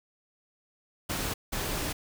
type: noise bursts at uneven times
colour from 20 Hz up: pink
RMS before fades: -32 dBFS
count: 2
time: 1.09-1.34 / 1.52-1.93 s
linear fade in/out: 10 ms
effects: none